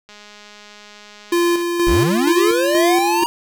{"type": "click train", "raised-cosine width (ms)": 0.2, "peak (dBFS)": -24, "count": 319, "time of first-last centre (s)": [0.09, 1.619], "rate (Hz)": 208}
{"type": "tone with tremolo", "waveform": "square", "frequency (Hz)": 345.2, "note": "F4", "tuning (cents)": -20, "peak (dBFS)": -14, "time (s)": [1.32, 3.24], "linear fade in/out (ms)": 5, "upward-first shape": "square", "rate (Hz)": 2.1, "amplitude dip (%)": 45}
{"type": "linear sweep", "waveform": "square", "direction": "up", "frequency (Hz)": [31, 951], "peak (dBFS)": -17, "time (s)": [1.87, 3.26], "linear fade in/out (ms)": 0}
{"effects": []}